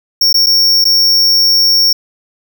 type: tone with dropouts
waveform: square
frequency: 5500 Hz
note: F8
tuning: 27 cents flat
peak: -7 dBFS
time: 0.21-1.93 s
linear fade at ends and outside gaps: 5 ms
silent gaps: 0.329-0.342 / 0.462-0.467 / 0.843-0.852 s
effects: none